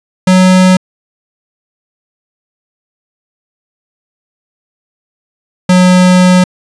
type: tone pair in turn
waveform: square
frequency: 185 / 182.24 Hz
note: F#3 / F#3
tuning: 0 / -26 cents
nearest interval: unison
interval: 26 cents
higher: first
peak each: -4 dBFS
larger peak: neither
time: 0.27-0.77 / 5.69-6.44 s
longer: second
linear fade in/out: 5 ms
effects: resampled to 22050 Hz